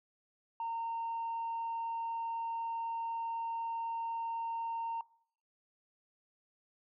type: tone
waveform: sine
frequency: 918 Hz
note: A#5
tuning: 27 cents flat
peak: -33 dBFS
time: 0.6-5.01 s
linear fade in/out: 2 ms
effects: noise-tail reverb RT60 0.6 s tail -23 dB re dry + tanh soft clip ceiling -32 dBFS